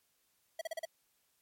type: tone bursts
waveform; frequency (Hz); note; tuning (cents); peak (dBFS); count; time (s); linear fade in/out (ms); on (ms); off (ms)
square; 652; E5; -19; -36; 5; 0.59-0.853; 5; 23; 37
effects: white hiss -75 dBFS RMS until 1.41 s + MP3 64 kbps